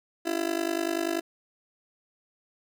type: tone with amplitude modulation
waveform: 30% pulse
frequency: 335.2 Hz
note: E4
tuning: 29 cents sharp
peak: -20 dBFS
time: 0.25-1.21 s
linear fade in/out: 20 ms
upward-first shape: sine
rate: 50.2 Hz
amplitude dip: 90%
effects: none